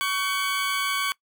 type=tone pair together; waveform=20% pulse; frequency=1123.4 / 1530 Hz; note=C#6 / G6; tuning=+23 / -42 cents; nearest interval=perfect fourth; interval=535 cents; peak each=-20 / -25 dBFS; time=0.01-1.12 s; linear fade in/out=0 ms; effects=noise-tail reverb RT60 0.1 s tail -22 dB re dry